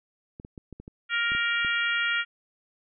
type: clicks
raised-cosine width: 3 ms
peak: -28 dBFS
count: 9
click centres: 0.399 / 0.449 / 0.578 / 0.727 / 0.8 / 0.879 / 1.319 / 1.35 / 1.648 s
type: harmonic tone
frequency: 468.4 Hz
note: A#4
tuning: 8 cents sharp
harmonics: 3 / 4 / 5 / 6 / 7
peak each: -27 / -29 / -31 / -33 / -34 dBFS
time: 1.09-2.25 s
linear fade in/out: 50 ms
effects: none